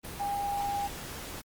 sine tone in noise, 807 Hz, G#5, 50 cents flat, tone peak -29 dBFS, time 0.19-0.88 s, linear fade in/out 20 ms, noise pink, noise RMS -41 dBFS, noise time 0.03-1.42 s, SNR +9 dB, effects Opus 24 kbps

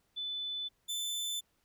sine / sawtooth tone pair in turn, 3500 / 3524 Hz, A7 / A7, -10 / +2 cents, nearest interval unison, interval 12 cents, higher second, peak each -35 / -31 dBFS, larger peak second, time 0.16-0.69 / 0.88-1.41 s, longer neither, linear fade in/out 20 ms, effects pink hiss -75 dBFS RMS until 1.64 s

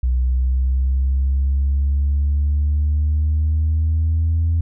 sine exponential sweep, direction up, 62.1 to 83.1 Hz, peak -13 dBFS, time 0.03-4.61 s, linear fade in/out 5 ms, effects tanh soft clip ceiling -12 dBFS

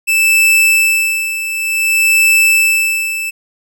45% pulse tone with tremolo, 2637 Hz, E7, in tune, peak -7 dBFS, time 0.07-3.31 s, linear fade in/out 20 ms, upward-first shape sine, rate 0.55 Hz, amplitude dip 70%, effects none

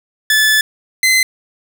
sawtooth tone pair in turn, 1735 / 2052 Hz, A6 / C7, -25 / -34 cents, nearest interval minor third, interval 291 cents, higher second, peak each -6 dBFS, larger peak neither, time 0.3-0.61 / 1.03-1.23 s, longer first, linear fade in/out 2 ms, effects none

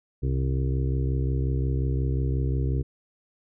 harmonic tone, 65.6 Hz, C2, 5 cents sharp, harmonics 1 / 2 / 4 / 5 / 6 / 7, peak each -25 / -26 / -36 / -37 / -37 / -41 dBFS, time 0.22-2.83 s, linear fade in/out 20 ms, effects none

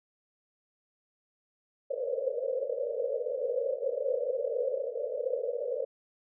pink band-pass noise, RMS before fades -32 dBFS, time 1.9-5.85 s, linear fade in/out 10 ms, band 470 to 570 Hz, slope 96 dB/octave, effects none

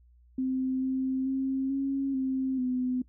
sine tone with pitch steps, 260.4 / 262.3 / 266.5 / 273.1 / 263.3 / 252.8 Hz, C4 / C4 / C4 / C#4 / C4 / B3, -8 / +4 / +32 / -26 / +11 / +41 cents, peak -26 dBFS, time 0.38-3.02 s, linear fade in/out 5 ms, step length 440 ms, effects noise-tail reverb RT60 0.1 s tail -19 dB re dry + added 60 Hz sine -56 dBFS peak until 3.08 s

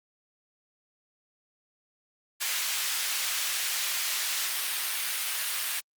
pink high-pass noise, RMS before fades -30 dBFS, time 2.4-5.81 s, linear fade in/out 20 ms, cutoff 2000 Hz, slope 12 dB/octave, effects Opus 48 kbps

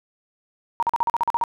sine tone bursts, 937 Hz, A#5, 9 cents sharp, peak -17 dBFS, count 10, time 0.8-1.438 s, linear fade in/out 0 ms, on 26 ms, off 42 ms, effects none

